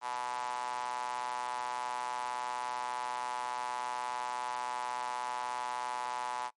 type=tone with high-pass filter; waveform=sawtooth; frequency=123.47 Hz; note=B2; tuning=in tune; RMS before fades=-37 dBFS; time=0.01-6.51 s; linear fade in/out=50 ms; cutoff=910 Hz; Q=6.4; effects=noise-tail reverb RT60 0.1 s tail -22 dB re dry + MP3 48 kbps